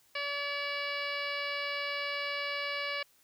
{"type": "harmonic tone", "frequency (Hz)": 572, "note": "D5", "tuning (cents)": -46, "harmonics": [1, 2, 3, 4, 5, 6, 7, 8, 9], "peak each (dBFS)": [-40, -41, -40, -37, -41, -51, -45, -46, -49], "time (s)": [0.15, 3.03], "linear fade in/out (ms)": 5, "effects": ["white hiss -66 dBFS RMS until 3.23 s"]}